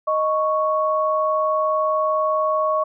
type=tone pair together; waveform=sine; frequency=622.3 / 1108.8 Hz; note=D#5 / C#6; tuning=0 / 0 cents; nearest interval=minor seventh; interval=1000 cents; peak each=-20 dBFS; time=0.07-2.84 s; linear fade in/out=10 ms; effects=none

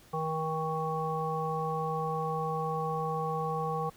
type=harmonic tone; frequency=158.7 Hz; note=D#3; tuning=35 cents sharp; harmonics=1 / 3 / 5 / 7; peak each=-35 / -35 / -35 / -35 dBFS; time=0.13-3.9 s; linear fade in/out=10 ms; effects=pink hiss -58 dBFS RMS until 3.96 s

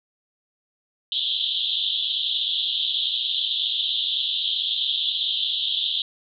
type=band-pass noise; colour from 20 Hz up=white; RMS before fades=-25 dBFS; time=1.12-6.02 s; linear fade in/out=2 ms; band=3100 to 3800 Hz; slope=96 dB/octave; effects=none

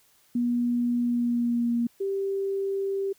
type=tone with pitch glide; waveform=sine; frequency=241.1 to 236.3 Hz; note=B3 to A#3; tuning=-41 to +24 cents; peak=-22 dBFS; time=0.35-1.87 s; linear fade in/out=5 ms; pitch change=-35 cents; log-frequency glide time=1.01-1.73 s
type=tone; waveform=sine; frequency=392 Hz; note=G4; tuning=in tune; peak=-25 dBFS; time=2-3.13 s; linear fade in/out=10 ms
effects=white hiss -62 dBFS RMS until 3.18 s

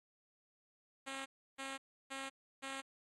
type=tone bursts; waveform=5% pulse; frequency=270 Hz; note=C#4; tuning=45 cents flat; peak=-31 dBFS; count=4; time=1.06-2.82 s; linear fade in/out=20 ms; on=200 ms; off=320 ms; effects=AAC 32 kbps

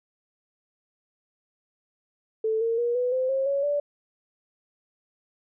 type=tone with pitch steps; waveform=sine; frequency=440.5 / 458.1 / 476.5 / 495.6 / 515.4 / 536.1 / 557.6 / 579.9 Hz; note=A4 / A#4 / A#4 / B4 / C5 / C5 / C#5 / D5; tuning=+2 / -30 / +38 / +6 / -26 / +42 / +10 / -22 cents; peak=-22 dBFS; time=2.44-3.8 s; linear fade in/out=5 ms; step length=170 ms; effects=none

